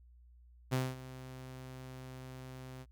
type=tone with ADSR envelope; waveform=sawtooth; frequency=129.3 Hz; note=C3; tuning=20 cents flat; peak=-25 dBFS; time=0.71-2.86 s; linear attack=23 ms; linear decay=220 ms; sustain=-17 dB; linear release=46 ms; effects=added 60 Hz sine -57 dBFS peak until 2.91 s